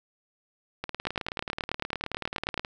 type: two click trains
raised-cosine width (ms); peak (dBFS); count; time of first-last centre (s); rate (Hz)
0.3; -12 / -16; 15 / 35; 1.07-2.577 / 0.84-2.649; 9.29 / 18.8
effects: none